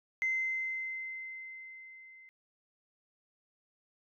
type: tone with level ramp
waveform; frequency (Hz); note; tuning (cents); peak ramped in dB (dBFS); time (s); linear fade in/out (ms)
sine; 2069; C7; -20; -27 to -53; 0.22-2.29; 0
effects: tanh soft clip ceiling -23 dBFS